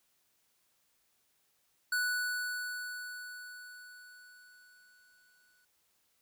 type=tone with exponential decay; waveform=square; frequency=1480 Hz; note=F#6; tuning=in tune; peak=-29 dBFS; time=1.92-5.65 s; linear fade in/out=5 ms; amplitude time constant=810 ms; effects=white hiss -74 dBFS RMS until 6.21 s